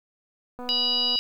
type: click train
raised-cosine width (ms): 1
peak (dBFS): -25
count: 141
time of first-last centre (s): 0.59-1.157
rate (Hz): 247
type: harmonic tone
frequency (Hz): 974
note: B5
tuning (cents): -24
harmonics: 3 / 4 / 5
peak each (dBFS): -25 / -28 / -25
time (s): 0.69-1.19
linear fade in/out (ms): 0
effects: 9-bit